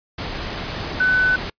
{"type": "tone in noise", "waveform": "sine", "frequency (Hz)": 1500, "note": "F#6", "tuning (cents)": 23, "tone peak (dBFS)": -14, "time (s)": [1, 1.36], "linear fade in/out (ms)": 5, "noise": "pink", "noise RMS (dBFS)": -28, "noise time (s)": [0.18, 1.5], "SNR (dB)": 11, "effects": ["noise-tail reverb RT60 0.1 s tail -26 dB re dry", "resampled to 11025 Hz"]}